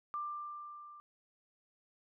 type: tone with level ramp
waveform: sine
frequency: 1186 Hz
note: D6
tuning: 17 cents sharp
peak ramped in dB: -35 to -51 dBFS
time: 0.14-1 s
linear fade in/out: 0 ms
effects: none